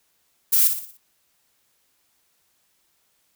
violet noise with echo, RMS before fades -17 dBFS, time 0.52-0.68 s, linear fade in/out 10 ms, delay 59 ms, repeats 5, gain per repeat -7 dB, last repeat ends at 0.975 s, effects white hiss -67 dBFS RMS until 3.35 s

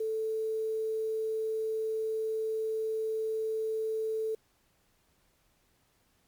sine tone with quantisation, 440 Hz, A4, in tune, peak -29 dBFS, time 0-4.35 s, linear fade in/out 5 ms, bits 9, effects pink hiss -70 dBFS RMS until 6.27 s + MP3 96 kbps

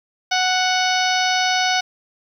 harmonic tone, 740 Hz, F#5, in tune, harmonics 1 / 2 / 3 / 4 / 5 / 6 / 7 / 8, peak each -20 / -23 / -25 / -26 / -27 / -28 / -28 / -29 dBFS, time 0.31-1.81 s, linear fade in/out 10 ms, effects 8-bit

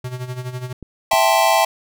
square tone with tremolo, 125.9 Hz, B2, 34 cents sharp, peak -24 dBFS, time 0.04-0.73 s, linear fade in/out 5 ms, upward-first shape sine, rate 12 Hz, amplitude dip 70%
clicks, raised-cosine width 3 ms, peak -21 dBFS, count 2, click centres 0.827 / 1.134 s
square chord, A minor seventh, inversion second, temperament equal, 659.3 / 784 / 880 / 1046.5 Hz, E5 / G5 / A5 / C6, 0 / 0 / 0 / 0 cents, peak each -18 / -19 / -19 / -22 dBFS, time 1.11-1.65 s, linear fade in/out 5 ms
effects none

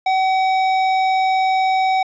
sine tone with hard clipping, 758 Hz, F#5, 42 cents sharp, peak -16 dBFS, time 0.06-2.03 s, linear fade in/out 5 ms, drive 11 dB, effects resampled to 16000 Hz

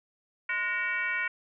sine tone with frequency modulation, 1864.7 Hz, A#6, in tune, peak -27 dBFS, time 0.49-1.28 s, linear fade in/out 5 ms, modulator 412 Hz, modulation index 1.4, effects none

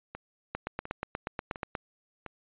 two click trains, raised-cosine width 0.5 ms, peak -24 / -17 dBFS, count 4 / 11, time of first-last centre 0.15-2.263 / 0.55-1.752 s, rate 1.42 / 8.32 Hz, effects resampled to 8000 Hz

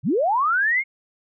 sine linear sweep, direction up, 99.4 to 2200 Hz, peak -17 dBFS, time 0.03-0.84 s, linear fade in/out 50 ms, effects none

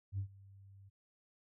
sine tone with ADSR envelope, 98 Hz, G2, in tune, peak -32 dBFS, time 0.12-0.9 s, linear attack 64 ms, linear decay 90 ms, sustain -23 dB, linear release 20 ms, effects tanh soft clip ceiling -31 dBFS

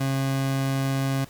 30% pulse tone, 135.3 Hz, C#3, 42 cents flat, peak -20 dBFS, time 0-1.25 s, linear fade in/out 10 ms, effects pink hiss -50 dBFS RMS until 1.29 s

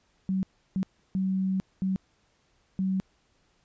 sine tone bursts at uneven times, 189.7 Hz, F#3, 43 cents sharp, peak -24 dBFS, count 5, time 0.29-0.43 / 0.76-0.83 / 1.15-1.6 / 1.82-1.96 / 2.79-3 s, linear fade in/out 0 ms, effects pink hiss -68 dBFS RMS until 3.64 s + resampled to 16000 Hz

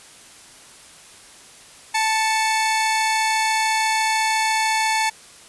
sawtooth tone pair together, 880 / 2217 Hz, A5 / C#7, 0 / 0 cents, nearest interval octave + major third, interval 1600 cents, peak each -15 / -21 dBFS, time 1.94-5.1 s, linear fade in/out 10 ms, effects white hiss -45 dBFS RMS until 5.48 s + resampled to 24000 Hz

